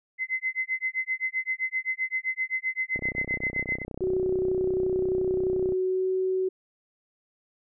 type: tone with tremolo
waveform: sine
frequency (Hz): 2052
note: C7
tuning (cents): -34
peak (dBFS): -23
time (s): 0.18-3.85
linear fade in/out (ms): 50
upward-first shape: sine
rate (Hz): 7.7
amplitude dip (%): 100
type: click train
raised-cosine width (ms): 2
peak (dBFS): -22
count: 88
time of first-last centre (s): 2.96-5.722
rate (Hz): 31.5
type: tone with pitch glide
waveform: sine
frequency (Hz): 372 to 374.8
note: F#4 to F#4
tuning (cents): +9 to +22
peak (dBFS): -23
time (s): 4.01-6.49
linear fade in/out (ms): 10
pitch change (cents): +13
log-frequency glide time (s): 5.84-6.07
effects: none